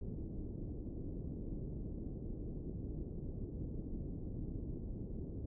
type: low-pass noise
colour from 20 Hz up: pink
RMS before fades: -43 dBFS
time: 0.01-5.46 s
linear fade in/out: 5 ms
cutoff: 380 Hz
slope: 24 dB/octave
effects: none